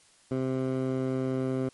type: tone with band-pass filter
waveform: 15% pulse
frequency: 130.81 Hz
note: C3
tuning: in tune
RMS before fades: -29 dBFS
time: 0.31-1.69 s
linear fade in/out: 5 ms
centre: 290 Hz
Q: 0.68
effects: white hiss -60 dBFS RMS until 1.73 s + MP3 48 kbps